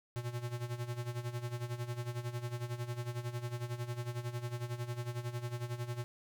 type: tone with tremolo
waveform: square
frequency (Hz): 120.5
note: B2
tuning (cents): -42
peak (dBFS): -35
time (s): 0.16-6.04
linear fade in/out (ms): 0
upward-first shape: sine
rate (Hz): 11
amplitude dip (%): 75
effects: none